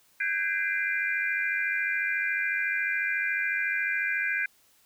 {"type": "tone cluster", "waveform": "sine", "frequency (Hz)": [1538, 1632, 2057, 2384], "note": ["G6", "G#6", "C7", "D7"], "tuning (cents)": [-33, -31, -30, 25], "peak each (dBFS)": [-32, -30, -32, -31], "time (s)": [0.2, 4.46], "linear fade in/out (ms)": 5, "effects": ["white hiss -63 dBFS RMS until 4.85 s"]}